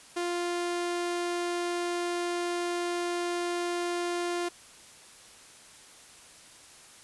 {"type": "tone", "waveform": "sawtooth", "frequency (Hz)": 349.2, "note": "F4", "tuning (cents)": 0, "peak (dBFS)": -25, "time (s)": [0.16, 4.49], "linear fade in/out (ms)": 10, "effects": ["white hiss -52 dBFS RMS until 7.03 s", "resampled to 24000 Hz"]}